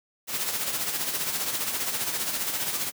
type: noise with tremolo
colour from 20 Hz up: white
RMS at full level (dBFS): -27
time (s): 0.27-2.92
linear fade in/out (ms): 50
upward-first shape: sine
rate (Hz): 15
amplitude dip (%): 50
effects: high-pass 100 Hz 12 dB/octave